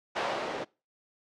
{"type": "noise with low-pass filter sweep", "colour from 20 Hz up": "violet", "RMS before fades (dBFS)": -33, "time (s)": [0.15, 0.65], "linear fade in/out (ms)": 20, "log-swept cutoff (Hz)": [730, 440], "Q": 1.1, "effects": ["noise-tail reverb RT60 0.3 s tail -24 dB re dry", "low-pass 5000 Hz 12 dB/octave"]}